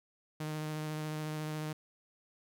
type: tone with vibrato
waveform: sawtooth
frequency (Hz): 154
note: D#3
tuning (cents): -17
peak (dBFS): -32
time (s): 0.4-1.73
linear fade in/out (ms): 5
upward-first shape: triangle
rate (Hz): 14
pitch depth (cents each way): 16
effects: none